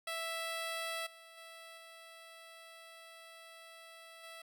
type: tone with level steps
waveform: 10% pulse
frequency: 659.3 Hz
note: E5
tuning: in tune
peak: -29 / -46 / -42 / -44 / -40 dBFS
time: 0.07-4.42 s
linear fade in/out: 5 ms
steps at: 1.06 / 1.37 / 1.77 / 4.23 s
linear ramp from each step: 10 ms
effects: none